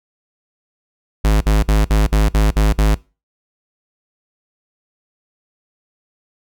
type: tone bursts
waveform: square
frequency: 52.6 Hz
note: G#1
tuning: 23 cents sharp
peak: -11 dBFS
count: 8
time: 1.24-2.95 s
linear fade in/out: 10 ms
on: 170 ms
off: 50 ms
effects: noise-tail reverb RT60 0.3 s tail -22 dB re dry